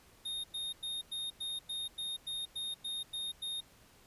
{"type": "tone bursts", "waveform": "square", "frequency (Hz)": 3694, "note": "A#7", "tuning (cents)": -16, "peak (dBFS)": -37, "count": 12, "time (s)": [0.25, 3.608], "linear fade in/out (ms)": 10, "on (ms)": 190, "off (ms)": 98, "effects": ["pink hiss -62 dBFS RMS until 4.06 s", "resampled to 32000 Hz"]}